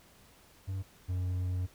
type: tone pair in turn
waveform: triangle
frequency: 95.7 / 90.99 Hz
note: G2 / F#2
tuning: -41 / -28 cents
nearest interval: minor second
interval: 87 cents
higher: first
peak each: -31 / -28 dBFS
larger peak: second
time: 0.67-0.83 / 1.08-1.67 s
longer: second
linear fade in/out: 20 ms
effects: pink hiss -60 dBFS RMS until 1.74 s